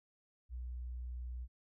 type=tone; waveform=sine; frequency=61.3 Hz; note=B1; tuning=12 cents flat; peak=-40 dBFS; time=0.49-1.48 s; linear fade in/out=50 ms; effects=none